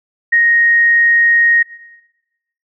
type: tone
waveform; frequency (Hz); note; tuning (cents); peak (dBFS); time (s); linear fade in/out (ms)
sine; 1869; A#6; +4; -8; 0.32-1.63; 10
effects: noise-tail reverb RT60 1.0 s tail -17 dB re dry